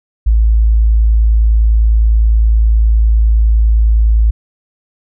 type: tone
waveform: sine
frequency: 54.9 Hz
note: A1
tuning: 3 cents flat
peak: -6 dBFS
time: 0.26-4.31 s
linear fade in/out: 10 ms
effects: none